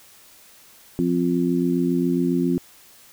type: harmonic tone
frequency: 87.31 Hz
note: F2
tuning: in tune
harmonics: 2 / 3 / 4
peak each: -23 / -21 / -24 dBFS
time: 0.99-2.58 s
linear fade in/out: 0 ms
effects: white hiss -50 dBFS RMS until 3.12 s